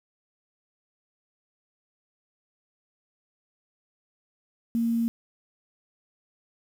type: tone with quantisation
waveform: sine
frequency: 231.4 Hz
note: A#3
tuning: 13 cents flat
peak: -22 dBFS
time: 4.75-5.08 s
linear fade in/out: 0 ms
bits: 8
effects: none